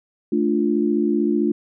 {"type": "chord", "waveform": "sine", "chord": "D minor", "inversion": "second", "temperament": "equal", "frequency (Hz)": [220, 293.7, 349.2], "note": ["A3", "D4", "F4"], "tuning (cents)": [0, 0, 0], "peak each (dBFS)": -21, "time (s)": [0.32, 1.52], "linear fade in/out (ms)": 5, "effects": []}